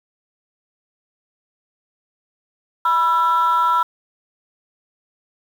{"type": "tone pair together", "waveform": "sine", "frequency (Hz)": [983, 1341], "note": ["B5", "E6"], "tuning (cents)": [-8, 29], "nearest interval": "perfect fourth", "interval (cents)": 537, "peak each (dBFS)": -15, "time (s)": [2.85, 3.83], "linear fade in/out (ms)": 5, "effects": ["tanh soft clip ceiling -10 dBFS", "7-bit"]}